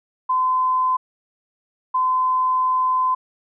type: tone pair in turn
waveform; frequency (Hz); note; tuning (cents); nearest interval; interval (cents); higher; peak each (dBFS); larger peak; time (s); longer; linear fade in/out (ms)
sine; 1024 / 1024; C6 / C6; -38 / -38; unison; 0; neither; -16; neither; 0.29-0.97 / 1.94-3.15; second; 10
effects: none